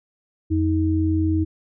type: tone pair together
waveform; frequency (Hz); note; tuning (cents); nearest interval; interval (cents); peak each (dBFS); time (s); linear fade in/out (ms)
sine; 87.4 / 316.6; F2 / D#4; +2 / +30; octave + minor seventh; 2228; -20; 0.5-1.45; 20
effects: none